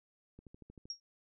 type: click train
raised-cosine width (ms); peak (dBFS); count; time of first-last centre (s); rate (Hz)
3; -40; 7; 0.39-0.855; 12.9
type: tone with exponential decay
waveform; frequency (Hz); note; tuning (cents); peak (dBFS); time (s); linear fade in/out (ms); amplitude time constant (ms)
sine; 5588; F8; 0; -34; 0.9-1; 2; 21
effects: none